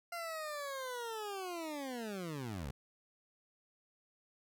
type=linear sweep; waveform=20% pulse; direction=down; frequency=695 to 59.1 Hz; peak=-35 dBFS; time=0.12-2.71 s; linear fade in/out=5 ms; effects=none